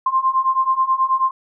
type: beating tone pair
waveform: sine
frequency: 1046.5 / 1055.8 Hz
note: C6 / C6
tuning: 0 / +15 cents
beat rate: 9.3 Hz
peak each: -19 / -17 dBFS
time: 0.06-1.31 s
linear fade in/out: 5 ms
effects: none